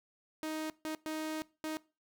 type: tone bursts at uneven times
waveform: sawtooth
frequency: 312.6 Hz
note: D#4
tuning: 8 cents sharp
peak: -32 dBFS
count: 4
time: 0.43-0.7 / 0.85-0.95 / 1.06-1.42 / 1.64-1.77 s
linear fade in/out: 0 ms
effects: noise-tail reverb RT60 0.3 s tail -21 dB re dry